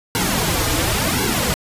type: noise with flanger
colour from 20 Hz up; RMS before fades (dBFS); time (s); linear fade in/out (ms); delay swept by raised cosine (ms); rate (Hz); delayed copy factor
pink; -19; 0.15-1.54; 0; 1.6 to 5.3; 0.93; -0.85
effects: resampled to 32000 Hz